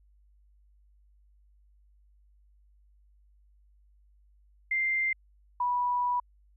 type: tone pair in turn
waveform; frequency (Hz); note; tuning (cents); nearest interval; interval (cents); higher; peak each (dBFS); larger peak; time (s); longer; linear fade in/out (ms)
sine; 2093 / 980.1; C7 / B5; 0 / -13; octave + minor second; 1313; first; -25; neither; 4.71-5.13 / 5.6-6.2; second; 5
effects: added 50 Hz sine -59 dBFS peak until 6.56 s